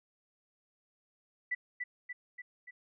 sine tone with echo, 1975.5 Hz, B6, in tune, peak -30 dBFS, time 1.51-1.55 s, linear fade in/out 10 ms, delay 290 ms, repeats 4, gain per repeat -4 dB, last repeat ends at 2.71 s, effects none

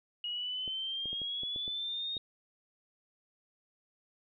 sine exponential sweep, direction up, 2886 to 3729 Hz, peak -34 dBFS, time 0.24-2.18 s, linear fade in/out 2 ms
clicks, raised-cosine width 2 ms, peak -34 dBFS, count 8, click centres 0.678 / 1.057 / 1.13 / 1.217 / 1.434 / 1.561 / 1.679 / 2.168 s
effects none

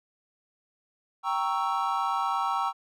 triangle chord, G diminished seventh, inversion none, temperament equal, 784 / 932.3 / 1108.7 / 1318.5 Hz, G5 / Bb5 / Db6 / Fb6, 0 / 0 / 0 / 0 cents, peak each -29 dBFS, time 1.23-2.73 s, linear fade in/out 50 ms, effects none

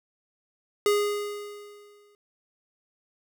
square tone with exponential decay, 412.3 Hz, G#4, 13 cents flat, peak -19 dBFS, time 0.86-2.15 s, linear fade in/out 1 ms, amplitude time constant 280 ms, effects none

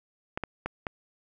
clicks, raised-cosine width 0.5 ms, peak -16 dBFS, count 4, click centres 0.375 / 0.437 / 0.66 / 0.868 s, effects none

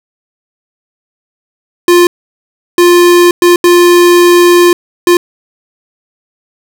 square tone bursts at uneven times, 350.5 Hz, F4, 6 cents sharp, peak -3 dBFS, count 5, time 1.88-2.07 / 2.78-3.31 / 3.42-3.56 / 3.64-4.73 / 5.07-5.17 s, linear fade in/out 2 ms, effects none

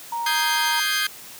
sine tone, 935 Hz, A#5, 5 cents sharp, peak -24 dBFS, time 0.12-0.8 s, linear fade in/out 5 ms
20% pulse chord, Ab major seventh, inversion second, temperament equal, 1244.5 / 1568 / 1661.2 / 2093 Hz, Eb6 / G6 / Ab6 / C7, 0 / 0 / 0 / 0 cents, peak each -24 / -19 / -23 / -22 dBFS, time 0.26-1.07 s, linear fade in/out 5 ms
effects white hiss -41 dBFS RMS until 1.39 s + high-pass 80 Hz 12 dB/octave

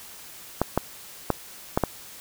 clicks, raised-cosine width 1 ms, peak -6 dBFS, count 5, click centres 0.616 / 0.776 / 1.303 / 1.775 / 1.837 s, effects white hiss -44 dBFS RMS until 2.2 s

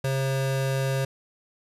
square tone pair together, 134.4 / 538.3 Hz, C3 / C5, +47 / +49 cents, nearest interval 2 octaves, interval 2402 cents, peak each -25 / -31 dBFS, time 0.04-1.05 s, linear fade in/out 5 ms, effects resampled to 32000 Hz

